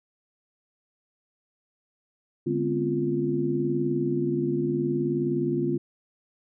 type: tone cluster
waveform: sine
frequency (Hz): 145.3 / 205.9 / 247.9 / 267.1 / 347.5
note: D3 / G#3 / B3 / C4 / F4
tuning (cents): -18 / -15 / +7 / +36 / -9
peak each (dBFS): -30 / -34 / -31 / -31 / -26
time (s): 2.46-5.78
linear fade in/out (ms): 10
effects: none